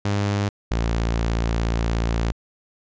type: tone pair in turn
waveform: sawtooth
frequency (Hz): 101.5 / 56.84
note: G#2 / A#1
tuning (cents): -39 / -43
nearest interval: minor seventh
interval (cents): 1004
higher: first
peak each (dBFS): -16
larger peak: neither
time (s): 0.05-0.49 / 0.71-2.32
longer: second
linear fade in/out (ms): 5
effects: resampled to 16000 Hz